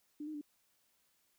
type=tone with pitch steps; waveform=sine; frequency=297.3 / 308.6 / 294 Hz; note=D4 / D#4 / D4; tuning=+21 / -14 / +2 cents; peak=-40 dBFS; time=0.2-0.413 s; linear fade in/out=5 ms; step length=71 ms; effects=white hiss -75 dBFS RMS until 1.38 s